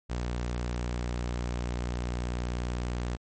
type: tone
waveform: sawtooth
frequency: 60.3 Hz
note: B1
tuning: 41 cents flat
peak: -26 dBFS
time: 0.09-3.17 s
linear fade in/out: 20 ms
effects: MP3 32 kbps